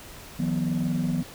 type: tone cluster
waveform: sine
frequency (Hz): 159.2 / 180.4 / 245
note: D#3 / F#3 / B3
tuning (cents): +40 / -44 / -14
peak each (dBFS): -26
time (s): 0.39-1.23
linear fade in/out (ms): 10
effects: tanh soft clip ceiling -19 dBFS + pink hiss -44 dBFS RMS until 1.34 s